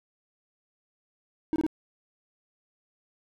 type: tone bursts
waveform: triangle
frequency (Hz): 314.2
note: D#4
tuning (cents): +17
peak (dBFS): -21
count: 3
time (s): 1.53-1.665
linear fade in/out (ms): 0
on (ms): 29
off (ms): 24
effects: none